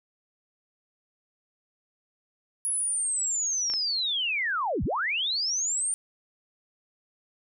sine linear two-way sweep, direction down then up, 10548 to 31.08 to 9170 Hz, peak -25 dBFS, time 2.65-5.94 s, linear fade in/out 0 ms, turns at 4.84 s
clicks, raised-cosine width 0.3 ms, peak -24 dBFS, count 2, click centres 3.7 / 3.737 s
effects none

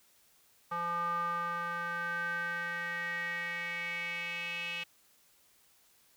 square tone with band-pass filter sweep, 171.9 Hz, F3, 27 cents flat, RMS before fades -36 dBFS, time 0.71-4.84 s, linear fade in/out 10 ms, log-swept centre 1100 to 2700 Hz, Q 6.4, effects white hiss -66 dBFS RMS until 6.16 s

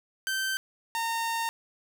sawtooth tone pair in turn, 1551 / 916.4 Hz, G6 / A#5, -19 / -30 cents, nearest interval major sixth, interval 911 cents, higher first, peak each -24 dBFS, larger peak neither, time 0.27-0.57 / 0.95-1.49 s, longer second, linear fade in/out 0 ms, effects 11-bit

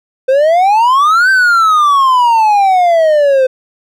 triangle exponential two-way sweep, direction up then down, 511 to 1568 to 511 Hz, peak -4 dBFS, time 0.28-3.47 s, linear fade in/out 10 ms, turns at 1.3 s, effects none

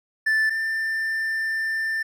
triangle tone pair in turn, 1759 / 1784.6 Hz, A6 / A6, -1 / +24 cents, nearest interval unison, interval 25 cents, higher second, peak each -16 / -21 dBFS, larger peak first, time 0.26-0.5 / 0.5-2.03 s, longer second, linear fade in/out 10 ms, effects none

